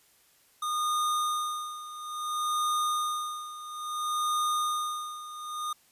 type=tone with tremolo; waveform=square; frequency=1224 Hz; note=D#6; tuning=29 cents flat; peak=-26 dBFS; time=0.62-5.73 s; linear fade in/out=5 ms; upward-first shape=sine; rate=0.59 Hz; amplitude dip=80%; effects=white hiss -63 dBFS RMS until 5.91 s + resampled to 32000 Hz